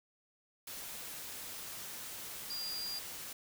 sine tone in noise, 4802 Hz, D8, 38 cents sharp, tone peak -38 dBFS, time 2.5-2.99 s, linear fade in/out 5 ms, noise white, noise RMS -45 dBFS, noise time 0.67-3.33 s, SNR +4 dB, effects none

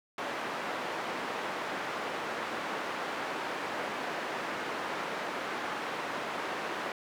white band-pass noise, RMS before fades -36 dBFS, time 0.18-6.92 s, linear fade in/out 2 ms, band 260 to 1500 Hz, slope 12 dB/octave, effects none

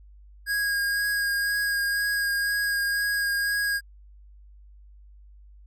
square tone with vibrato, 1637 Hz, G#6, 25 cents flat, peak -24 dBFS, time 0.46-3.81 s, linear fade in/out 50 ms, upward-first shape sine, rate 2 Hz, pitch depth 14 cents each way, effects added 50 Hz sine -47 dBFS peak until 5.66 s

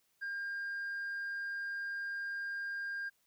sine tone with tanh clipping, 1605 Hz, G6, 40 cents sharp, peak -37 dBFS, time 0.21-3.1 s, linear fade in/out 20 ms, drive 1 dB, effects white hiss -75 dBFS RMS until 3.26 s

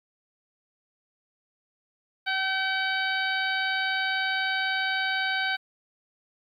harmonic tone with a mistuned harmonic, 762 Hz, G5, 49 cents flat, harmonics 1 / 2 / 3 / 4 / 5 / 6, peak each -32 / -27 / -33 / -35 / -35 / -38 dBFS, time 2.26-5.57 s, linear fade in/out 20 ms, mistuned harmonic 2, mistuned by +16 cents, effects 10-bit

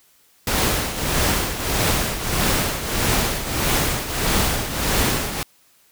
pink noise with tremolo, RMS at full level -18 dBFS, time 0.47-5.43 s, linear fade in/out 2 ms, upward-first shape triangle, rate 1.6 Hz, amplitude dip 70%, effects white hiss -57 dBFS RMS until 5.91 s

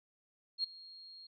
sine tone with ADSR envelope, 4257 Hz, C8, 29 cents sharp, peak -29 dBFS, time 0.58-1.27 s, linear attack 58 ms, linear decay 9 ms, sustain -21 dB, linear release 8 ms, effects none

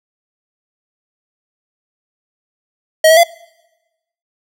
square tone with pitch steps, 633 / 645 / 682 Hz, D#5 / E5 / F5, +30 / -38 / -41 cents, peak -6 dBFS, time 3.04-3.235 s, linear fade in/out 5 ms, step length 65 ms, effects noise-tail reverb RT60 1.0 s tail -24 dB re dry

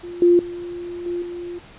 sine tone with level steps, 349.2 Hz, F4, in tune, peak -30 / -10 / -28 / -22 / -28 dBFS, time 0.03-1.59 s, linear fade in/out 10 ms, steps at 0.22 / 0.39 / 1.06 / 1.22 s, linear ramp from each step 2 ms, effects pink hiss -45 dBFS RMS until 1.78 s + resampled to 8000 Hz

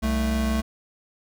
square tone pair together, 64.6 / 220 Hz, C2 / A3, -21 / 0 cents, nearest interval octave + major sixth, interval 2121 cents, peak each -25 dBFS, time 0.02-0.62 s, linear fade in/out 20 ms, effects none

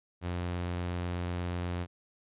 sawtooth tone, 88.2 Hz, F2, 18 cents sharp, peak -28 dBFS, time 0.21-1.87 s, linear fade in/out 50 ms, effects resampled to 8000 Hz

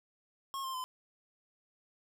square tone with pitch steps, 1085 / 1053.5 / 1022.9 Hz, C#6 / C6 / C6, -37 / +12 / -39 cents, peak -37 dBFS, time 0.54-0.84 s, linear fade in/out 0 ms, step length 100 ms, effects none

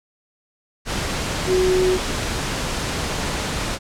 sine tone in noise, 370 Hz, F#4, in tune, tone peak -15 dBFS, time 1.46-1.99 s, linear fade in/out 50 ms, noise pink, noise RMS -24 dBFS, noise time 0.85-3.79 s, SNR +6 dB, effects low-pass 8000 Hz 12 dB/octave

